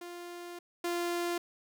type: tone pair in turn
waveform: sawtooth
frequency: 349.2 / 346.8 Hz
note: F4 / F4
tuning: 0 / -12 cents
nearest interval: unison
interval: 12 cents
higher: first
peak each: -38 / -27 dBFS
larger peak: second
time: 0.01-0.59 / 0.84-1.38 s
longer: first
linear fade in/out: 5 ms
effects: none